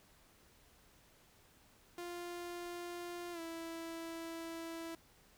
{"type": "tone with pitch glide", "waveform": "sawtooth", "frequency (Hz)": [349.2, 330.2], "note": ["F4", "E4"], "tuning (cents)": [0, 3], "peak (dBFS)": -39, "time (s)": [1.98, 4.95], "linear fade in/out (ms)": 2, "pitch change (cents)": -97, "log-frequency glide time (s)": [3.32, 3.4], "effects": ["pink hiss -66 dBFS RMS until 5.37 s"]}